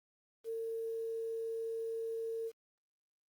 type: tone with quantisation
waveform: sine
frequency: 453.2 Hz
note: A#4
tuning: 49 cents flat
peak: -36 dBFS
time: 0.44-2.52 s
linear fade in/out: 50 ms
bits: 10
effects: Opus 32 kbps